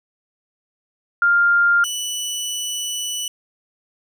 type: tone pair in turn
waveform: sine / 20% pulse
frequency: 1400 / 2966 Hz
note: F6 / F#7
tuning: +4 / +4 cents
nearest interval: octave + minor second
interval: 1300 cents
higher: second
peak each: -12 / -18 dBFS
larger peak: first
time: 1.22-1.84 / 1.84-3.28 s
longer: second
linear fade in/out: 2 ms
effects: none